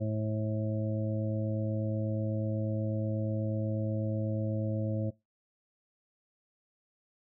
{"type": "harmonic tone", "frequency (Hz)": 108.2, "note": "A2", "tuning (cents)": -29, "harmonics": [1, 2, 3, 5, 6], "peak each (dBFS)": [-31, -36, -39, -37, -45], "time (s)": [0, 5.11], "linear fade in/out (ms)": 20, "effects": ["noise-tail reverb RT60 0.2 s tail -21 dB re dry"]}